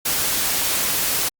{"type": "noise", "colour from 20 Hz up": "white", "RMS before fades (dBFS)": -21, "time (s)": [0.05, 1.29], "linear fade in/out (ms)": 10, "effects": ["Opus 48 kbps"]}